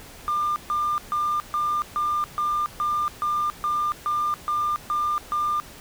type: tone bursts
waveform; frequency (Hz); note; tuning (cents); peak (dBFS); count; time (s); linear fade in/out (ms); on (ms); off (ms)
triangle; 1199; D6; +36; -18; 13; 0.28-5.6; 0; 280; 140
effects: tanh soft clip ceiling -18 dBFS + pink hiss -44 dBFS RMS until 5.8 s